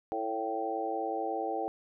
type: harmonic tone with a mistuned harmonic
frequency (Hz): 110.9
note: A2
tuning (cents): +14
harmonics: 3 / 4 / 5 / 6 / 7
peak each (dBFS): -38 / -37 / -39 / -40 / -34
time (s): 0.12-1.68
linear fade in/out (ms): 0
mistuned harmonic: 6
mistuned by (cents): +36
effects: none